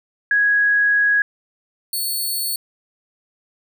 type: tone pair in turn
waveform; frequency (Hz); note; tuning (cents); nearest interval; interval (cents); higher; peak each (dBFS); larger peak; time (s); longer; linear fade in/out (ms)
sine / 5% pulse; 1661.2 / 4423; G#6 / C#8; 0 / -5; octave + perfect fourth; 1695; second; -13 / -14; first; 0.31-1.22 / 1.93-2.56; first; 2
effects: none